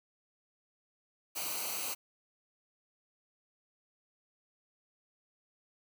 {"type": "noise with comb filter", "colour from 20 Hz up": "white", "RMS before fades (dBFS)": -37, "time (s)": [1.35, 1.95], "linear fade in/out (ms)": 20, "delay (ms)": 0.57, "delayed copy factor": -0.7, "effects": []}